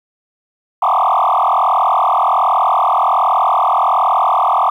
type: tone with frequency modulation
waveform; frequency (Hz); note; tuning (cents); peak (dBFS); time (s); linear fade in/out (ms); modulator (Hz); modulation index
sine; 956; A#5; +43; -9; 0.82-4.7; 5; 41.3; 6.2
effects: tanh soft clip ceiling -6 dBFS + 8-bit

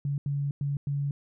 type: tone bursts at uneven times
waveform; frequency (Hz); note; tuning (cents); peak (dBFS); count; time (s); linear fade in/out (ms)
sine; 141.8; C#3; +40; -26; 4; 0.05-0.18 / 0.26-0.51 / 0.61-0.77 / 0.87-1.11; 2
effects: none

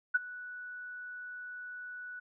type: tone with ADSR envelope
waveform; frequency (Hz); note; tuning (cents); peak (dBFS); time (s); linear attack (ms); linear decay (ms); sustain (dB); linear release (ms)
sine; 1478; F#6; -2; -21; 0.14-2.2; 13; 24; -20; 11
effects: none

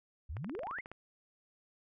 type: exponential sweep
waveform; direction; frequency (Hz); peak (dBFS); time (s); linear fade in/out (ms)
sine; up; 61.74 to 2228; -38; 0.29-0.81; 10
type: clicks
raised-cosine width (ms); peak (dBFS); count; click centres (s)
0.5; -31; 11; 0.368 / 0.445 / 0.496 / 0.551 / 0.592 / 0.634 / 0.67 / 0.711 / 0.786 / 0.859 / 0.916
effects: none

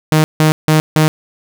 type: tone bursts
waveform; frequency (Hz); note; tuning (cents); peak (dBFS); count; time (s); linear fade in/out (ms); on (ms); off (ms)
sawtooth; 155.56; D#3; 0; -4; 4; 0.12-1.08; 0; 120; 160
effects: none

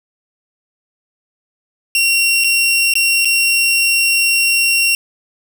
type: tone with dropouts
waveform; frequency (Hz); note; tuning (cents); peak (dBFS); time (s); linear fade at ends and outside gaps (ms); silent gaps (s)
sawtooth; 2743; F7; -32; -8; 1.95-4.95; 1; 2.439-2.443 / 2.938-2.954 / 3.248-3.254
effects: none

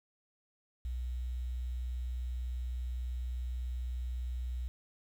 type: tone with quantisation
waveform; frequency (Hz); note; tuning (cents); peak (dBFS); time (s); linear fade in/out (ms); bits
sine; 61.74; B1; 0; -34; 0.85-4.68; 0; 10
effects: none

